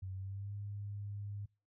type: tone with pitch glide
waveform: sine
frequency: 94.5 to 101.87 Hz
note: F#2 to G#2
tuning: +37 to -33 cents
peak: -40 dBFS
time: 0.02-1.46 s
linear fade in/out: 10 ms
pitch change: +130 cents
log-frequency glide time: 0.14-0.53 s
effects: noise-tail reverb RT60 0.3 s tail -25 dB re dry